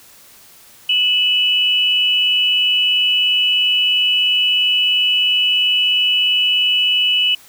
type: tone pair together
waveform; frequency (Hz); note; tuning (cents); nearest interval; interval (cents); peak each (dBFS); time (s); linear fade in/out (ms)
sine; 2603 / 2960; E7 / F#7; -22 / 0; major second; 222; -20 / -13; 0.89-7.35; 5
effects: white hiss -45 dBFS RMS until 7.48 s